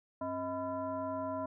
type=tone with frequency modulation; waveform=sine; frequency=635 Hz; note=D#5; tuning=35 cents sharp; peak=-34 dBFS; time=0.21-1.46 s; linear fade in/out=5 ms; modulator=366 Hz; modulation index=1.2; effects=none